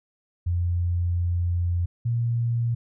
sine tone pair in turn, 87.31 / 117.63 Hz, F2 / A#2, 0 / +16 cents, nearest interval perfect fourth, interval 516 cents, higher second, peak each -21 dBFS, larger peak neither, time 0.46-1.86 / 2.05-2.75 s, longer first, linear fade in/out 10 ms, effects none

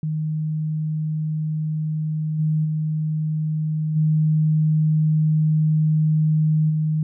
sine tone with level steps, 155.2 Hz, D#3, 4 cents flat, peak -21 / -17 / -20 / -15 / -18 dBFS, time 0.03-7.03 s, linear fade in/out 2 ms, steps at 2.38 / 2.64 / 3.95 / 6.69 s, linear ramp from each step 20 ms, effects none

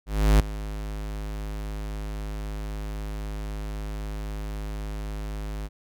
square tone with ADSR envelope, 51.91 Hz, G#1, in tune, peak -14 dBFS, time 0.06-5.69 s, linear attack 340 ms, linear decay 4 ms, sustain -17 dB, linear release 36 ms, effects none

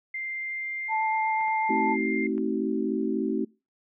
sine tone with pitch glide, 2094 to 2106 Hz, C7 to C7, +1 to +11 cents, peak -30 dBFS, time 0.14-2.27 s, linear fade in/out 5 ms, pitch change +10 cents, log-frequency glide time 0.34-1.07 s
sine tone with vibrato, 879 Hz, A5, 2 cents flat, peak -24 dBFS, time 0.88-1.97 s, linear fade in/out 50 ms, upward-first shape sine, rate 8.1 Hz, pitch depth 11 cents each way
clicks, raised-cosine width 0.5 ms, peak -33 dBFS, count 3, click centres 1.41 / 1.482 / 2.38 s
sine chord, A diminished seventh, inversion none, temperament just, 220 / 264 / 316.8 / 380.2 Hz, A3 / C4 / Eb4 / Gb4, 0 / +16 / +31 / +47 cents, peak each -30 dBFS, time 1.69-3.45 s, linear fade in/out 10 ms
effects noise-tail reverb RT60 0.3 s tail -25 dB re dry

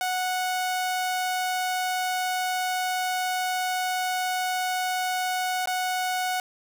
sawtooth tone with dropouts, 737 Hz, F#5, 7 cents flat, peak -21 dBFS, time 0.01-6.4 s, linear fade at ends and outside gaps 1 ms, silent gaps 5.658-5.673 s, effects none

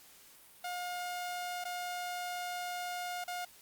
sawtooth tone with dropouts, 714 Hz, F5, 38 cents sharp, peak -33 dBFS, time 0.64-3.45 s, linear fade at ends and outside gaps 5 ms, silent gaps 1.641-1.651 / 3.241-3.278 s, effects white hiss -58 dBFS RMS until 3.61 s + Opus 48 kbps

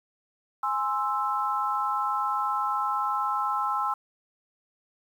sine chord, Ab augmented, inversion none, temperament equal, 830.6 / 1046.5 / 1318.5 Hz, Ab5 / C6 / E6, 0 / 0 / 0 cents, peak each -30 / -29 / -28 dBFS, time 0.63-3.94 s, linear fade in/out 5 ms, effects 9-bit

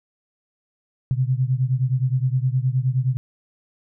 sine beating tone pair, 125.5 / 135.1 Hz, B2 / C#3, +28 / -44 cents, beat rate 9.6 Hz, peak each -20 / -22 dBFS, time 1.11-3.17 s, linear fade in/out 0 ms, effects none

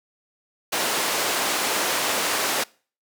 pink band-pass noise, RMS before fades -24 dBFS, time 0.72-2.64 s, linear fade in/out 10 ms, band 440 to 14000 Hz, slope 12 dB/octave, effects noise-tail reverb RT60 0.4 s tail -24 dB re dry

